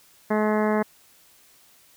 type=harmonic tone with a mistuned harmonic; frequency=213.4 Hz; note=G#3; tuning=47 cents sharp; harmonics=1 / 2 / 3 / 4 / 5 / 6 / 7 / 8 / 9 / 10; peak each=-23 / -25 / -27 / -30 / -32 / -37 / -39 / -35 / -39 / -41 dBFS; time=0.3-0.83 s; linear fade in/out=10 ms; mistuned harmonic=10; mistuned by=-32 cents; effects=white hiss -56 dBFS RMS until 1.96 s